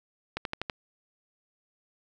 click train, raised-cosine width 0.3 ms, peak -15 dBFS, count 5, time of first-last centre 0.37-0.698 s, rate 12.2 Hz, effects none

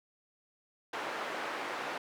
white band-pass noise, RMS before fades -38 dBFS, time 0.93-1.98 s, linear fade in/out 5 ms, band 360 to 1500 Hz, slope 12 dB/octave, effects none

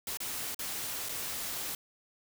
white noise with dropouts, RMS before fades -37 dBFS, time 0.07-1.75 s, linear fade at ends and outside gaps 2 ms, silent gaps 0.172-0.203 / 0.546-0.591 / 1.088-1.092 s, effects none

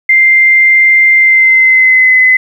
sine tone with pitch glide, 2093 to 2029 Hz, C7 to B6, 0 to +46 cents, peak -3 dBFS, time 0.09-2.37 s, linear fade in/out 5 ms, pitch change -54 cents, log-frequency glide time 1.15-2.17 s, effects 7-bit

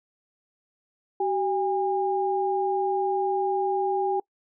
sine tone pair together, 382 / 810 Hz, G4 / G#5, -45 / -43 cents, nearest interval octave + minor second, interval 1302 cents, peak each -25 dBFS, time 1.2-4.2 s, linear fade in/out 5 ms, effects noise-tail reverb RT60 0.1 s tail -25 dB re dry

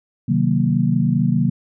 sine chord, C half-diminished seventh, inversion none, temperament equal with one note detuned, 130.81 / 155.56 / 186.18 / 233.1 Hz, C3 / Eb3 / Gb3 / Bb3, 0 / 0 / +11 / 0 cents, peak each -20 dBFS, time 0.28-1.5 s, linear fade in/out 10 ms, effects none

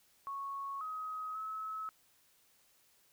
sine tone with pitch steps, 1105 / 1265 / 1292 Hz, C#6 / D#6 / E6, -6 / +28 / -35 cents, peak -38 dBFS, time 0.27-1.89 s, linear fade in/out 0 ms, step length 540 ms, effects white hiss -69 dBFS RMS until 3.12 s

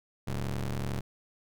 30% pulse ring-modulated tone, 71 Hz, C#2, 42 cents sharp, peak -25 dBFS, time 0.27-1.01 s, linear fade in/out 10 ms, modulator 56.7 Hz, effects none

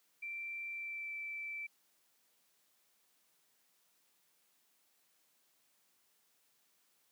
sine tone with pitch glide, 2349 to 2327 Hz, D7 to D7, 0 to -17 cents, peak -40 dBFS, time 0.22-1.67 s, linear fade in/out 10 ms, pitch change -17 cents, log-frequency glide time 0.7-1.13 s, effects white hiss -74 dBFS RMS until 7.11 s + high-pass 150 Hz 12 dB/octave

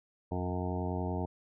harmonic tone with a mistuned harmonic, 90.5 Hz, F#2, 38 cents flat, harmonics 1 / 2 / 3 / 4 / 5 / 7 / 8 / 9 / 10, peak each -35 / -38 / -40 / -41 / -42 / -43 / -44 / -45 / -45 dBFS, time 0.31-1.26 s, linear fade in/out 10 ms, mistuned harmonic 1, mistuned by -61 cents, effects none

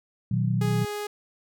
sine chord, B major, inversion none, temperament equal with one note detuned, 120.37 / 155.56 / 185 Hz, B2 / D#3 / F#3, -44 / 0 / 0 cents, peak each -24 / -28 / -27 dBFS, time 0.31-0.85 s, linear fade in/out 5 ms
sawtooth tone, 415.3 Hz, G#4, in tune, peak -26 dBFS, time 0.61-1.07 s, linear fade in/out 5 ms
effects none

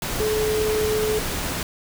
sine tone in noise, 430 Hz, A4, 40 cents flat, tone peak -20 dBFS, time 0.2-1.19 s, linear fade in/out 2 ms, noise pink, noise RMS -27 dBFS, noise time 0.02-1.63 s, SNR +4 dB, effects none

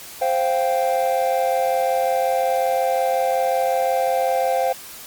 triangle chord, C suspended fourth, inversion none, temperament equal, 523.3 / 698.5 / 784 Hz, C5 / F5 / G5, 0 / 0 / 0 cents, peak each -19 / -20 / -21 dBFS, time 0.21-4.73 s, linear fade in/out 10 ms, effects white hiss -38 dBFS RMS until 5.06 s + Opus 48 kbps

